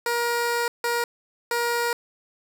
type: tone bursts at uneven times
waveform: 15% pulse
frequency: 473.7 Hz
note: A#4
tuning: 28 cents sharp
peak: -16 dBFS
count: 3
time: 0.06-0.68 / 0.84-1.04 / 1.51-1.93 s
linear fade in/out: 2 ms
effects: none